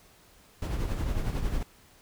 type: noise with tremolo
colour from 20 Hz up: brown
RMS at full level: -27 dBFS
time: 0.62-1.63 s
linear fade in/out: 2 ms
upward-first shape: triangle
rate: 11 Hz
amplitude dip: 55%
effects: pink hiss -58 dBFS RMS until 2.01 s